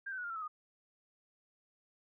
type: tone with pitch steps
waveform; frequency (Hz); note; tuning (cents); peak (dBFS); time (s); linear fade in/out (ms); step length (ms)
sine; 1598 / 1530.3 / 1465.4 / 1403.2 / 1343.8 / 1286.8 / 1232.2; G6 / G6 / F#6 / F6 / E6 / E6 / D#6; +33 / -42 / -17 / +8 / +33 / -42 / -17; -38; 0.06-0.48; 10; 60
effects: none